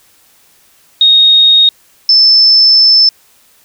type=tone pair in turn; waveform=sine; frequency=3729 / 5274 Hz; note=A#7 / E8; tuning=0 / 0 cents; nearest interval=tritone; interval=600 cents; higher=second; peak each=-3 dBFS; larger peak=neither; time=1.01-1.69 / 2.09-3.09 s; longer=second; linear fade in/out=2 ms; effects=white hiss -48 dBFS RMS until 3.64 s